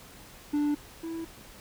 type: tone pair in turn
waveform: triangle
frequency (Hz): 293.7 / 328.7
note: D4 / E4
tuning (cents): 0 / -5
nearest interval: major second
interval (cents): 195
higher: second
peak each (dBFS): -22 / -31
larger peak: first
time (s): 0.53-0.75 / 1.03-1.25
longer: neither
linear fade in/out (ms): 10
effects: pink hiss -50 dBFS RMS until 1.6 s